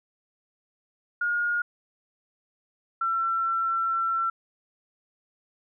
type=tone pair in turn; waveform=sine; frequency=1428 / 1347.9 Hz; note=F6 / E6; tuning=+38 / +38 cents; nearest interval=minor second; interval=100 cents; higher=first; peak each=-23 dBFS; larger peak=neither; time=1.21-1.62 / 3.01-4.3 s; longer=second; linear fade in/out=5 ms; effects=none